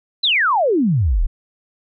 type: exponential sweep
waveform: sine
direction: down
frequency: 4186 to 30.87 Hz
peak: -13 dBFS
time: 0.23-1.27 s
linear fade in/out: 10 ms
effects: none